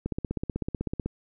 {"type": "click train", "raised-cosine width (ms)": 3, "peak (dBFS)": -16, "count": 17, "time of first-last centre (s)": [0.06, 1.06], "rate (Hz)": 16, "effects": []}